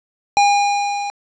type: tone with level ramp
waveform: square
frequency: 812 Hz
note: G#5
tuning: 39 cents flat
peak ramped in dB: -10 to -23 dBFS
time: 0.37-1.1 s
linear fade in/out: 0 ms
effects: resampled to 16000 Hz + 8-bit